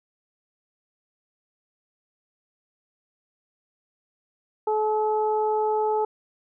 harmonic tone, 429.8 Hz, A4, 41 cents flat, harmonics 1 / 2 / 3, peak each -23 / -24 / -39 dBFS, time 4.67-6.05 s, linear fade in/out 5 ms, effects none

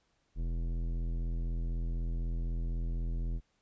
sine tone with tanh clipping, 42 Hz, E1, 33 cents sharp, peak -33 dBFS, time 0.35-3.41 s, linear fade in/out 50 ms, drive 15 dB, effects pink hiss -75 dBFS RMS until 3.61 s + resampled to 16000 Hz

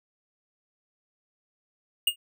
square tone with exponential decay, 2842 Hz, F7, 30 cents sharp, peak -17 dBFS, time 2.07-2.16 s, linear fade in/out 5 ms, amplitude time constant 18 ms, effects none

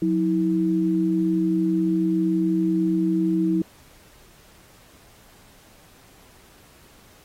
sine tone pair together, 181.5 / 323.4 Hz, F#3 / E4, -33 / -33 cents, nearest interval minor seventh, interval 1000 cents, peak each -23 / -20 dBFS, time 0.02-3.62 s, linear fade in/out 2 ms, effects pink hiss -53 dBFS RMS until 7.24 s + AAC 48 kbps

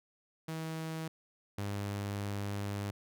sawtooth tone pair in turn, 160.5 / 101.11 Hz, E3 / G#2, -46 / -46 cents, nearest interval minor sixth, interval 800 cents, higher first, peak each -33 / -31 dBFS, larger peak second, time 0.48-1.08 / 1.58-2.91 s, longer second, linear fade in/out 5 ms, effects none

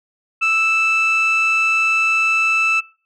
sine tone pair together, 1318.5 / 2637 Hz, E6 / E7, 0 / 0 cents, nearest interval octave, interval 1200 cents, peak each -18 / -13 dBFS, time 0.41-2.81 s, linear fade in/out 20 ms, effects noise-tail reverb RT60 0.4 s tail -23 dB re dry + tanh soft clip ceiling -11 dBFS

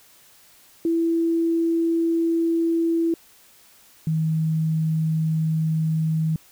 sine tone pair in turn, 332.2 / 158.97 Hz, E4 / D#3, +13 / +38 cents, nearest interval octave + minor second, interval 1275 cents, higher first, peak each -18 / -19 dBFS, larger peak first, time 0.85-3.14 / 4.07-6.36 s, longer neither, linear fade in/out 2 ms, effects white hiss -53 dBFS RMS until 6.51 s

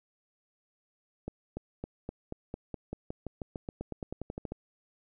accelerating click train, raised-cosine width 2 ms, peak -23 dBFS, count 22, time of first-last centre 1.28-4.52 s, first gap 290 ms, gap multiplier 0.93, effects none

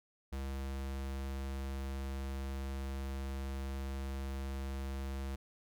square tone, 67.6 Hz, C#2, 43 cents flat, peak -38 dBFS, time 0.32-5.36 s, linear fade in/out 10 ms, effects none

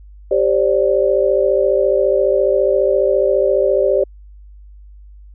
sine chord, G suspended fourth, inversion none, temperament equal with one note detuned, 392 / 532.7 / 587.3 Hz, G4 / C5 / D5, 0 / +31 / 0 cents, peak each -16 dBFS, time 0.31-4.04 s, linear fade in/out 5 ms, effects added 50 Hz sine -37 dBFS peak until 5.34 s

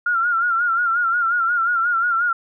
sine tone with vibrato, 1394 Hz, F6, 4 cents flat, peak -16 dBFS, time 0.06-2.33 s, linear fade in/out 5 ms, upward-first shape sine, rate 5.6 Hz, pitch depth 74 cents each way, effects none

